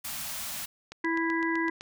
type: band-stop noise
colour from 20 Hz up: white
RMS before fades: -36 dBFS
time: 0.04-0.66 s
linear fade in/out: 10 ms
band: 290 to 570 Hz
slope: 96 dB/octave
type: click train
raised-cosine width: 0.2 ms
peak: -24 dBFS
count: 8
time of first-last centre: 0.92-1.809 s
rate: 7.87 Hz
type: harmonic tone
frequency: 329.6 Hz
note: E4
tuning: in tune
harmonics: 1 / 3 / 5 / 6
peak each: -28 / -33 / -34 / -32 dBFS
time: 1.04-1.7 s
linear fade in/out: 5 ms
effects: none